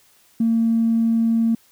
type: tone with tanh clipping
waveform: triangle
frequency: 227.9 Hz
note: A#3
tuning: 39 cents flat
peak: -15 dBFS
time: 0.4-1.55 s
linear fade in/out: 5 ms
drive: 4 dB
effects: white hiss -56 dBFS RMS until 1.71 s